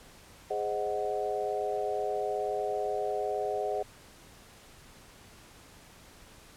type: chord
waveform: sine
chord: Ab dominant seventh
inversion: none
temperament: equal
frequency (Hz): 415.3 / 523.3 / 622.3 / 740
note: Ab4 / C5 / Eb5 / Gb5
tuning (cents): 0 / 0 / 0 / 0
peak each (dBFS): -33 / -37 / -35 / -34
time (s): 0.5-3.83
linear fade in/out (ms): 10
effects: pink hiss -54 dBFS RMS until 6.56 s + low-pass 12000 Hz 12 dB/octave